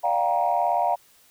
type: chord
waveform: sine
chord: G minor seventh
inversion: second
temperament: just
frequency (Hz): 588 / 705.6 / 784 / 940.8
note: D5 / F5 / G5 / Bb5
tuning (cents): +2 / +18 / 0 / +16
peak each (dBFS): -28 / -22 / -26 / -25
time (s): 0.03-0.96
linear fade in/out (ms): 20
effects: tanh soft clip ceiling -11 dBFS + white hiss -57 dBFS RMS until 1.3 s